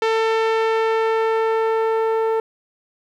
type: tone with low-pass filter sweep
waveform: sawtooth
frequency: 446.7 Hz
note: A4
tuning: 26 cents sharp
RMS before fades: -19 dBFS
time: 0.02-2.4 s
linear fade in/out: 2 ms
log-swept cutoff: 3600 to 1000 Hz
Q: 0.74
effects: 9-bit